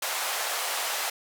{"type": "band-pass noise", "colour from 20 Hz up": "pink", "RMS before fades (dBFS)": -30, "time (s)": [0.02, 1.1], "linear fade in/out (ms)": 5, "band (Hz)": [620, 16000], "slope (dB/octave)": 24, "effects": []}